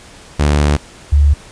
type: tone pair in turn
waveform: sawtooth / sine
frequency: 73.4 / 72.35 Hz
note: D2 / D2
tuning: 0 / -25 cents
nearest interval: unison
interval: 25 cents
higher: first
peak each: -6 dBFS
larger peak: neither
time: 0.39-0.77 / 1.12-1.34 s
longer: first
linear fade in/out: 10 ms
effects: pink hiss -39 dBFS RMS until 1.51 s + resampled to 22050 Hz